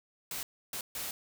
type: noise bursts at uneven times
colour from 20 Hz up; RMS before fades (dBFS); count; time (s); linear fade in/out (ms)
white; -38; 3; 0.31-0.43 / 0.73-0.81 / 0.95-1.11; 2
effects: none